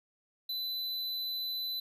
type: tone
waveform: square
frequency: 4007 Hz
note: B7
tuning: 24 cents sharp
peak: -34 dBFS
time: 0.49-1.8 s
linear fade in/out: 5 ms
effects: none